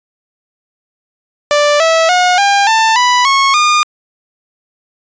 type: tone with pitch steps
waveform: sawtooth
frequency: 587.3 / 651.7 / 723.1 / 802.3 / 890.2 / 987.7 / 1095.9 / 1216 Hz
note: D5 / E5 / F#5 / G5 / A5 / B5 / C#6 / D#6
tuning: 0 / -20 / -40 / +40 / +20 / 0 / -20 / -40 cents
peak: -4 dBFS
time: 1.51-3.83 s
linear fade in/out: 0 ms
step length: 290 ms
effects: resampled to 16000 Hz